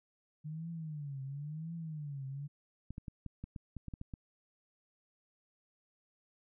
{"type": "tone with vibrato", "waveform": "sine", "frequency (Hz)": 150, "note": "D3", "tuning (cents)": 37, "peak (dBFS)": -39, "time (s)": [0.44, 2.48], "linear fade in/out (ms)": 20, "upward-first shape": "triangle", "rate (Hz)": 0.96, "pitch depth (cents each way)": 210}
{"type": "clicks", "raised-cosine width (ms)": 5, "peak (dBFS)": -30, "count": 11, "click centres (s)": [2.906, 2.981, 3.082, 3.263, 3.44, 3.562, 3.767, 3.883, 3.938, 4.014, 4.138]}
{"effects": []}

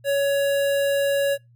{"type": "tone with notch filter", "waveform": "square", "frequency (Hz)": 560, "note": "C#5", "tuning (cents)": 18, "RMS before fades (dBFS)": -21, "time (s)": [0.04, 1.38], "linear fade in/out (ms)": 50, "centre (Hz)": 5600, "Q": 1.5, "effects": ["noise-tail reverb RT60 0.2 s tail -24 dB re dry", "added 119 Hz sine -51 dBFS peak until 1.55 s"]}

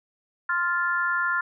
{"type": "harmonic tone", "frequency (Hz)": 349.2, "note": "F4", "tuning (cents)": 0, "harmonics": [3, 4, 5], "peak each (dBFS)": [-29, -24, -28], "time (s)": [0.49, 1.41], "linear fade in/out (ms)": 5, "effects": []}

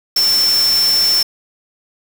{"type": "tone in noise", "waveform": "sine", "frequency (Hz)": 5380, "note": "E8", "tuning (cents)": 34, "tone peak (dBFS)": -11, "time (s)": [0.16, 1.23], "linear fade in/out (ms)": 5, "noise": "white", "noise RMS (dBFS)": -23, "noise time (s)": [0.16, 1.23], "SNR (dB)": 9, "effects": []}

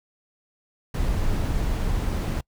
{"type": "noise", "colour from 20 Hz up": "brown", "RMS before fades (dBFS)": -24, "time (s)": [0.94, 2.41], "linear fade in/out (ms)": 5, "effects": ["noise-tail reverb RT60 0.1 s tail -26 dB re dry"]}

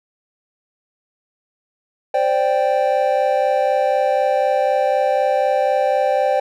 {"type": "chord", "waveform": "triangle", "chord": "C suspended second", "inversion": "none", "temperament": "equal", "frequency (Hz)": [523.3, 587.3, 784], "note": ["C5", "D5", "G5"], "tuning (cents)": [0, 0, 0], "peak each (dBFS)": -17, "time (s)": [2.14, 6.4], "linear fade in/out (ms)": 5, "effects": []}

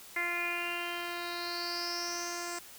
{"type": "tone with low-pass filter sweep", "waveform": "10% pulse", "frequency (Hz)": 347.2, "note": "F4", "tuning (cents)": -10, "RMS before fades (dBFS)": -36, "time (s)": [0.16, 2.59], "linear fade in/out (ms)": 5, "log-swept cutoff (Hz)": [2100, 7500], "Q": 8.3, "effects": ["white hiss -51 dBFS RMS until 2.78 s"]}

